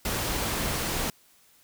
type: noise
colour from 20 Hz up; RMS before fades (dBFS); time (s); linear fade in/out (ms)
pink; -29; 0.05-1.1; 2
effects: white hiss -60 dBFS RMS until 1.63 s